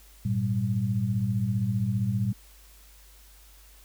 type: tone cluster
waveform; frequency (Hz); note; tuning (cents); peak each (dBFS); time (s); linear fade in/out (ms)
sine; 101.8 / 117 / 194.4; G#2 / A#2 / G3; -34 / +7 / -14; -31 / -26 / -29; 0.25-2.33; 5
effects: added 50 Hz sine -52 dBFS peak until 3.84 s + white hiss -56 dBFS RMS until 3.84 s